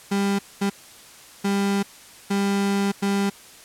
35% pulse tone bursts at uneven times, 199 Hz, G3, 26 cents sharp, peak -18 dBFS, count 5, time 0.11-0.39 / 0.61-0.7 / 1.44-1.83 / 2.3-2.92 / 3.02-3.3 s, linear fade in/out 10 ms, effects white hiss -46 dBFS RMS until 3.64 s + low-pass 11000 Hz 12 dB/octave

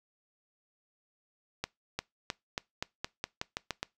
accelerating click train, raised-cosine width 0.2 ms, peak -15 dBFS, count 11, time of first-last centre 1.64-3.83 s, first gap 350 ms, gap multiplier 0.89, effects noise-tail reverb RT60 0.2 s tail -23 dB re dry

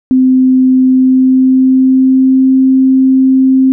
sine tone with pitch glide, 258.5 to 263 Hz, C4 to C4, -21 to +9 cents, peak -4 dBFS, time 0.11-3.72 s, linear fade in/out 0 ms, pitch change +30 cents, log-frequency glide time 0.83-2.54 s, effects none

